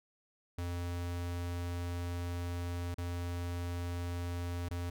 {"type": "tone with dropouts", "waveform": "square", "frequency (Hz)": 87.31, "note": "F2", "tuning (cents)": 0, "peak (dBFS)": -36, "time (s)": [0.58, 4.9], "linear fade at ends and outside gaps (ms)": 5, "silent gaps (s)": [[2.944, 2.981], [4.687, 4.709]], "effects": []}